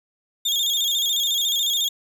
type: tone with vibrato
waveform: 35% pulse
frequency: 3454 Hz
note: A7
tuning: 33 cents flat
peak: -18 dBFS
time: 0.45-1.89 s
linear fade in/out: 10 ms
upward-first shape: square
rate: 14 Hz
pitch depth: 75 cents each way
effects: none